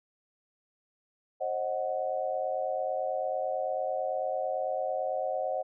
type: chord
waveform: sine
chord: C diminished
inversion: none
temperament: equal with one note detuned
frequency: 533.3 / 622.3 / 740 Hz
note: C5 / Eb5 / Gb5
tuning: +33 / 0 / 0 cents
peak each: -33 dBFS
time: 1.4-5.63 s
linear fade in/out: 20 ms
effects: none